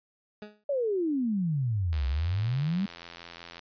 20% pulse tone with exponential decay, 210 Hz, G#3, 19 cents sharp, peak -32 dBFS, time 0.42-0.64 s, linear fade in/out 2 ms, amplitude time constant 47 ms
sine exponential two-way sweep, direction down then up, 587.3 to 64.1 to 205.7 Hz, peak -25 dBFS, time 0.69-2.86 s, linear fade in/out 5 ms, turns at 2.07 s
click train, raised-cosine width 0.2 ms, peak -25 dBFS, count 143, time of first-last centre 1.93-3.593 s, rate 85.4 Hz
effects resampled to 11025 Hz

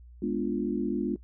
sine chord, G# diminished seventh, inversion none, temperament equal, 207.7 / 246.9 / 293.7 / 349.2 Hz, G#3 / B3 / D4 / F4, 0 / 0 / 0 / 0 cents, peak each -32 dBFS, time 0.22-1.16 s, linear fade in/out 5 ms, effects noise-tail reverb RT60 0.1 s tail -20 dB re dry + added 60 Hz sine -47 dBFS peak until 1.23 s

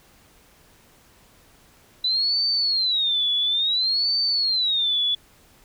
sine tone with vibrato, 3951 Hz, B7, in tune, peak -19 dBFS, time 2.04-5.15 s, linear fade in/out 5 ms, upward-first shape sine, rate 0.58 Hz, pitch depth 250 cents each way, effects pink hiss -55 dBFS RMS until 5.64 s

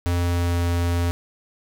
square tone with pitch glide, 87.31 to 86.41 Hz, F2 to F2, 0 to -18 cents, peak -20 dBFS, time 0.06-1.11 s, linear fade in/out 0 ms, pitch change -18 cents, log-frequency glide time 0.16-0.63 s, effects none

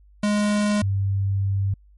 square / sine tone pair in turn, 207.7 / 98.19 Hz, G#3 / G2, 0 / +3 cents, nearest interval octave + minor second, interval 1297 cents, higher first, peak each -19 dBFS, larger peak neither, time 0.23-0.82 / 0.82-1.74 s, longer second, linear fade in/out 5 ms, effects added 50 Hz sine -49 dBFS peak until 1.97 s + MP3 48 kbps

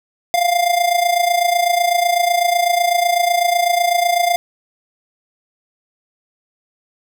square tone with amplitude modulation, 700 Hz, F5, 4 cents sharp, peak -11 dBFS, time 0.34-4.36 s, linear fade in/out 0 ms, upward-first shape sine, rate 28 Hz, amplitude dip 70%, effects none

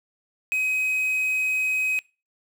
triangle tone with quantisation, 2528 Hz, D#7, 27 cents sharp, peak -19 dBFS, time 0.52-1.99 s, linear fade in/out 0 ms, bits 7, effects noise-tail reverb RT60 0.3 s tail -24 dB re dry

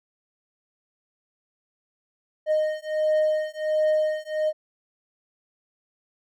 triangle beating tone pair, 617 / 618.4 Hz, D#5 / D#5, -15 / -11 cents, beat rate 1.4 Hz, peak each -22 dBFS, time 2.46-4.53 s, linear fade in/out 50 ms, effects none

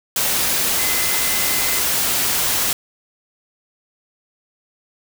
sine tone in noise, 2047 Hz, C7, 38 cents flat, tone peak -28 dBFS, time 0.79-1.79 s, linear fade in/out 2 ms, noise white, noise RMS -19 dBFS, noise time 0.16-2.73 s, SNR -12 dB, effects none

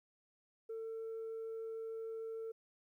sine tone, 448.9 Hz, A4, 35 cents sharp, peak -39 dBFS, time 0.69-2.52 s, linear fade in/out 10 ms, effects tanh soft clip ceiling -39 dBFS + 13-bit

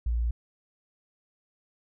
sine tone, 58.27 Hz, A#1, in tune, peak -24 dBFS, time 0.06-0.31 s, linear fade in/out 5 ms, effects none

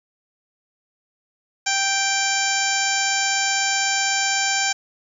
harmonic tone, 784 Hz, G5, in tune, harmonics 1 / 2 / 3 / 4 / 5 / 6 / 7 / 8 / 9, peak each -26 / -25 / -26 / -30 / -33 / -31 / -28 / -29 / -26 dBFS, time 1.66-4.73 s, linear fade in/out 10 ms, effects 9-bit

